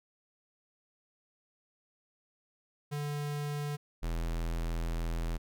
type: tone pair in turn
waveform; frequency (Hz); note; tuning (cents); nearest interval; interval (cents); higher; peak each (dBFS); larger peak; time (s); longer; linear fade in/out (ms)
square; 146.3 / 41.6; D3 / E1; -6 / +17; octave + minor seventh; 2177; first; -34 / -32; second; 2.91-3.77 / 4.02-5.38; second; 20
effects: none